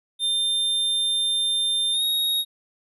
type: tone with pitch glide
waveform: square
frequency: 3600 to 3757 Hz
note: A7 to A#7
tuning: +39 to +13 cents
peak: -21 dBFS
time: 0.19-2.45 s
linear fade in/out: 50 ms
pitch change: +74 cents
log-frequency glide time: 1.92-2.03 s
effects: none